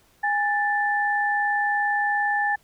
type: tone pair together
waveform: sine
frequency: 822.7 / 1760 Hz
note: G#5 / A6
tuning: -17 / 0 cents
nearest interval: octave + minor second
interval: 1317 cents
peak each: -23 dBFS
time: 0.23-2.56 s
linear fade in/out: 10 ms
effects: pink hiss -60 dBFS RMS until 2.63 s